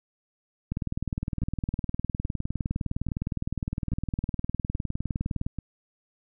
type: two click trains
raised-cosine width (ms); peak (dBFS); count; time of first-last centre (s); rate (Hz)
5; -19 / -16; 6 / 94; 1.42-5.587 / 0.72-5.465; 1.2 / 19.6
effects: none